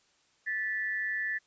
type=tone pair together; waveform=sine; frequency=1755.7 / 1957 Hz; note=A6 / B6; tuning=-4 / -16 cents; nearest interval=major second; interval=188 cents; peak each=-31 / -35 dBFS; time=0.46-1.39 s; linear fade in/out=20 ms; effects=white hiss -68 dBFS RMS until 1.46 s + resampled to 16000 Hz